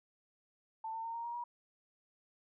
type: tone with pitch steps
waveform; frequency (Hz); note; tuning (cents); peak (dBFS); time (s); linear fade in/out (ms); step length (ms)
sine; 889 / 902.5 / 916.1 / 930 / 944 / 958.3; A5 / A5 / A#5 / A#5 / A#5 / A#5; +18 / +44 / -30 / -4 / +22 / +48; -38; 0.84-1.44; 5; 100
effects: none